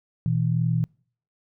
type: tone pair together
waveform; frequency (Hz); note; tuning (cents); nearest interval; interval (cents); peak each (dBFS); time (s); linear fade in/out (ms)
sine; 120.29 / 162.2; B2 / E3; -45 / -28; perfect fourth; 517; -23; 0.26-0.84; 0
effects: noise-tail reverb RT60 0.5 s tail -26 dB re dry